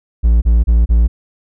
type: tone bursts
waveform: triangle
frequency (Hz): 57.2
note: A#1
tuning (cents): -32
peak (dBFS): -5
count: 4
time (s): 0.23-1.08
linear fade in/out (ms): 20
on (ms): 190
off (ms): 30
effects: none